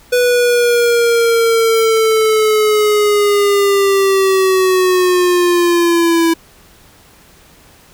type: linear sweep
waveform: square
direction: down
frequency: 493.9 to 329.6 Hz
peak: -10 dBFS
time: 0.12-6.34 s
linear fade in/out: 10 ms
effects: pink hiss -45 dBFS RMS until 7.93 s